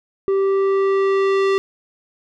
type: tone with low-pass filter sweep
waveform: square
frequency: 390 Hz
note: G4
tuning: 9 cents flat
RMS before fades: -17 dBFS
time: 0.28-1.58 s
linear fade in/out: 0 ms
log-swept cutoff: 780 to 3900 Hz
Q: 0.71
effects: none